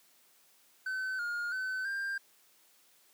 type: tone with pitch steps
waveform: triangle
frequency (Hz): 1524 / 1422 / 1520 / 1591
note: G6 / F6 / F#6 / G6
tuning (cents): -49 / +31 / +46 / +25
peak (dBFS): -31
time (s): 0.86-2.18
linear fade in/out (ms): 5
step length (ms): 330
effects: white hiss -65 dBFS RMS until 3.13 s + high-pass 200 Hz 12 dB/octave